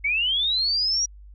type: linear sweep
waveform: sine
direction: up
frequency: 2190 to 5780 Hz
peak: -20 dBFS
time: 0.04-1.06 s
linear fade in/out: 10 ms
effects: added 50 Hz sine -42 dBFS peak until 1.34 s